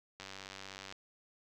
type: click train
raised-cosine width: 0.2 ms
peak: -28 dBFS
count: 71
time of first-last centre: 0.2-0.925 s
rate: 96.6 Hz
effects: none